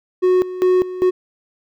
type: tone with tremolo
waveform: triangle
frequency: 366.8 Hz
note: F#4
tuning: 15 cents flat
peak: -9 dBFS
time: 0.22-1.11 s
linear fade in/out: 20 ms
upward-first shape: square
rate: 2.5 Hz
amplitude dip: 80%
effects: none